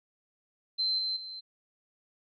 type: tone with level steps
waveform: sine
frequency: 4097 Hz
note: C8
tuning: 37 cents flat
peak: -26 / -29 / -39 dBFS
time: 0.78-1.41 s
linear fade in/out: 20 ms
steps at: 0.98 / 1.16 s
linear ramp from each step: 10 ms
effects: none